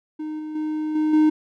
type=tone with level steps; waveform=triangle; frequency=308.3 Hz; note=D#4; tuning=16 cents flat; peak=-25 / -27 / -21 / -16 / -11 dBFS; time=0.19-1.3 s; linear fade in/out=10 ms; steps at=0.39 / 0.55 / 0.95 / 1.13 s; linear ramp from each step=5 ms; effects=none